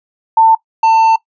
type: tone pair in turn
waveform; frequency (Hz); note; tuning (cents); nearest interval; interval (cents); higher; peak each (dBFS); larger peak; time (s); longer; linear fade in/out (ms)
sine / triangle; 895 / 895; A5 / A5; +29 / +29; unison; 0; neither; -4; neither; 0.37-0.55 / 0.83-1.16; second; 5
effects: noise-tail reverb RT60 0.1 s tail -20 dB re dry + resampled to 16000 Hz